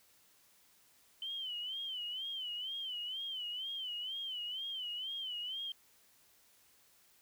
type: tone with vibrato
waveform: sine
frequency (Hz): 3058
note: G7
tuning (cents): -44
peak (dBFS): -38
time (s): 1.22-5.72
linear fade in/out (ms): 2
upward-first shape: sine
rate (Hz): 2.1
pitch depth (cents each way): 110
effects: white hiss -67 dBFS RMS until 7.21 s